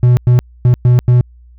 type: tone bursts at uneven times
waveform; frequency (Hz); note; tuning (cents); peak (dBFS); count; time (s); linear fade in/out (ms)
triangle; 123.1; B2; -5; -3; 5; 0.03-0.17 / 0.27-0.39 / 0.65-0.74 / 0.85-0.99 / 1.08-1.21; 0
effects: added 60 Hz sine -38 dBFS peak until 1.58 s